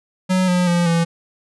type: tone with pitch steps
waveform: square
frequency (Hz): 185.4 / 179.4 / 173.58 / 167.96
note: F#3 / F3 / F3 / E3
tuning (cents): +4 / +47 / -10 / +33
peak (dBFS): -15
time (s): 0.29-1.05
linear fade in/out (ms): 20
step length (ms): 190
effects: resampled to 24000 Hz